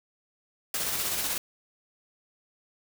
white noise with tremolo, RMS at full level -29 dBFS, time 0.74-1.38 s, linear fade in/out 2 ms, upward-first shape square, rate 16 Hz, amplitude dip 25%, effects none

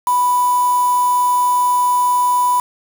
sine tone with quantisation, 987.8 Hz, B5, in tune, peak -12 dBFS, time 0.07-2.6 s, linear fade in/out 2 ms, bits 4, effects none

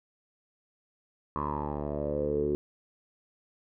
10% pulse tone with low-pass filter sweep, 73.42 Hz, D2, in tune, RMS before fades -31 dBFS, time 1.36-2.55 s, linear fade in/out 0 ms, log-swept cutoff 1100 to 380 Hz, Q 8, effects none

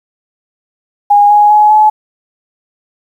sine tone with pitch steps, 820 / 831.4 / 843.1 / 854.8 Hz, G#5 / G#5 / G#5 / G#5, -22 / +2 / +26 / +50 cents, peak -3 dBFS, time 1.1-1.9 s, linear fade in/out 10 ms, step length 200 ms, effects 7-bit

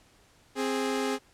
sawtooth tone pair together, 263.4 / 415.3 Hz, C4 / G#4, +12 / 0 cents, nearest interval minor sixth, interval 788 cents, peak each -26 dBFS, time 0.55-1.19 s, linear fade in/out 50 ms, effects pink hiss -61 dBFS RMS until 1.33 s + low-pass 10000 Hz 12 dB/octave

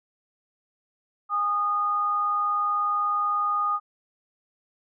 sine tone pair together, 820.9 / 1230 Hz, G#5 / D#6, -20 / -20 cents, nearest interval perfect fifth, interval 700 cents, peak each -33 / -22 dBFS, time 1.29-3.8 s, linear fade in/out 50 ms, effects none

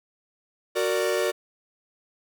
45% pulse chord, Gb augmented, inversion none, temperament equal with one note detuned, 370 / 462.7 / 587.3 Hz, Gb4 / Bb4 / D5, 0 / -13 / 0 cents, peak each -27 dBFS, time 0.75-1.32 s, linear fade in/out 20 ms, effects none

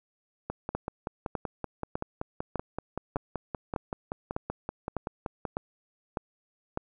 two click trains, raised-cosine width 1 ms, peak -18 / -16 dBFS, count 27 / 11, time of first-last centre 0.5-5.452 / 0.75-6.774 s, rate 5.25 / 1.66 Hz, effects none

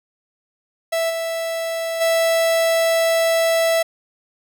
45% pulse tone with level steps, 659.3 Hz, E5, in tune, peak -18 / -22 / -15 dBFS, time 0.92-3.83 s, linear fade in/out 10 ms, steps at 1.09 / 2 s, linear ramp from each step 20 ms, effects none

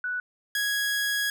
sine / sawtooth tone pair in turn, 1480 / 1661.2 Hz, F#6 / G#6, 0 / 0 cents, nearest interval major second, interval 200 cents, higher second, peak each -27 / -21 dBFS, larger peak second, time 0.04-0.2 / 0.55-1.3 s, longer second, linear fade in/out 2 ms, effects none

